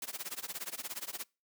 white noise with tremolo, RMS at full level -38 dBFS, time 0.02-1.24 s, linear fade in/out 2 ms, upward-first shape sine, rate 17 Hz, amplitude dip 95%, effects noise-tail reverb RT60 0.3 s tail -26 dB re dry + high-pass 200 Hz 12 dB/octave

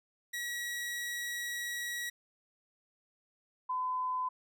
sawtooth / sine tone pair in turn, 1919 / 1013.7 Hz, A#6 / B5, +50 / +45 cents, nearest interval major seventh, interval 1105 cents, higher first, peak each -32 / -31 dBFS, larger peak second, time 0.33-2.1 / 3.69-4.29 s, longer first, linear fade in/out 10 ms, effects none

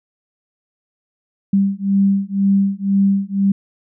sine beating tone pair, 196 / 198 Hz, G3 / G3, 0 / +18 cents, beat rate 2 Hz, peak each -16 dBFS, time 1.53-3.52 s, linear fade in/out 5 ms, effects none

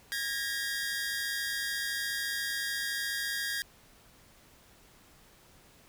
sawtooth tone cluster, 1632 / 1779 / 1889 / 4802 Hz, G#6 / A6 / A#6 / D8, -31 / +19 / +22 / +38 cents, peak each -31 / -39 / -34 / -36 dBFS, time 0.12-3.62 s, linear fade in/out 0 ms, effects pink hiss -59 dBFS RMS until 5.88 s

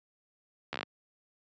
slowing click train, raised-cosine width 0.3 ms, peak -18 dBFS, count 7, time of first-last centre 0.73-0.83 s, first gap 13 ms, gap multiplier 1.1, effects high-pass 150 Hz 12 dB/octave + resampled to 16000 Hz

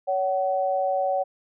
sine tone pair together, 562 / 753.9 Hz, C#5 / F#5, +24 / +32 cents, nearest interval perfect fourth, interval 508 cents, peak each -24 dBFS, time 0.07-1.24 s, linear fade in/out 20 ms, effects none

